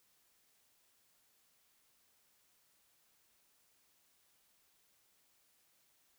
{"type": "silence", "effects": ["white hiss -73 dBFS RMS until 6.18 s"]}